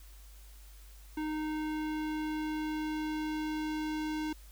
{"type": "tone with low-pass filter sweep", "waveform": "square", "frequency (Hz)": 308.4, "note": "D#4", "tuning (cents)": -15, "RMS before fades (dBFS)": -35, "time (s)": [1.17, 4.33], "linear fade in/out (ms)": 5, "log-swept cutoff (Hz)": [2500, 5300], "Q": 0.79, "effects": ["added 50 Hz sine -50 dBFS peak until 4.51 s", "white hiss -60 dBFS RMS until 4.51 s"]}